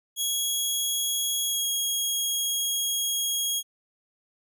15% pulse tone with pitch glide, 3322 to 3291 Hz, G#7 to G#7, 0 to -16 cents, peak -18 dBFS, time 0.16-3.63 s, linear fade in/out 50 ms, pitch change -16 cents, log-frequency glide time 1.45-1.65 s, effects none

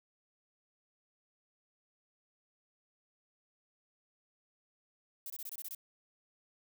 violet noise bursts, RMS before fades -43 dBFS, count 8, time 5.26-5.749 s, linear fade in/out 2 ms, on 41 ms, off 23 ms, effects none

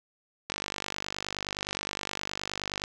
click train, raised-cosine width 0.2 ms, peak -14 dBFS, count 117, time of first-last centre 0.5-2.839 s, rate 49.6 Hz, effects none

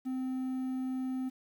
triangle tone with quantisation, 258.8 Hz, C4, 19 cents flat, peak -30 dBFS, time 0.05-1.3 s, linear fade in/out 20 ms, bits 10, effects none

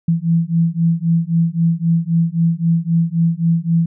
sine beating tone pair, 164.81 / 168.61 Hz, E3 / E3, 0 / +39 cents, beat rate 3.8 Hz, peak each -16 dBFS, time 0.08-3.86 s, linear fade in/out 5 ms, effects none

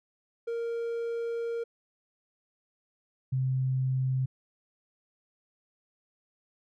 triangle / sine tone pair in turn, 465.3 / 130.57 Hz, A#4 / C3, -3 / -3 cents, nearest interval octave + minor seventh, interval 2200 cents, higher first, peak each -28 / -25 dBFS, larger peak second, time 0.47-1.64 / 3.32-4.26 s, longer first, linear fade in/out 10 ms, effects none

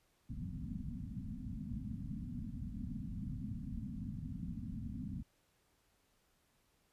white low-pass noise, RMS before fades -43 dBFS, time 0.29-5.23 s, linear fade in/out 10 ms, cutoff 260 Hz, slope 96 dB/octave, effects pink hiss -75 dBFS RMS until 6.92 s + resampled to 32000 Hz

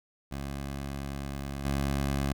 15% pulse tone with level steps, 69.3 Hz, C#2, in tune, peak -28 / -21 dBFS, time 0.31-2.33 s, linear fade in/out 10 ms, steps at 1.65 s, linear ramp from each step 5 ms, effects none

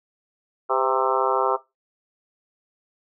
harmonic tone with a mistuned harmonic, 132.3 Hz, C3, 20 cents sharp, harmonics 3 / 4 / 5 / 6 / 7 / 8 / 9 / 10, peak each -27 / -27 / -27 / -27 / -27 / -27 / -27 / -27 dBFS, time 0.69-1.57 s, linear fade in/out 20 ms, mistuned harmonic 4, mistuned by -51 cents, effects noise-tail reverb RT60 0.2 s tail -17 dB re dry

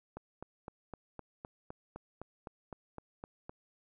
click train, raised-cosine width 1 ms, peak -29 dBFS, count 14, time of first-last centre 0.17-3.495 s, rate 3.91 Hz, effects none

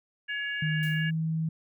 harmonic tone, 563 Hz, C#5, 27 cents sharp, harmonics 3 / 4 / 5, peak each -31 / -40 / -37 dBFS, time 0.28-1.11 s, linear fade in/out 20 ms
sine tone with pitch glide, 155.56 to 160.58 Hz, D#3 to E3, 0 to -45 cents, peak -26 dBFS, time 0.62-1.49 s, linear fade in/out 5 ms, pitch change +55 cents, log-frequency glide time 0.9-1.1 s
blue noise with exponential decay, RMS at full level -44 dBFS, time 0.83-1.17 s, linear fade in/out 0 ms, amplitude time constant 73 ms
effects none

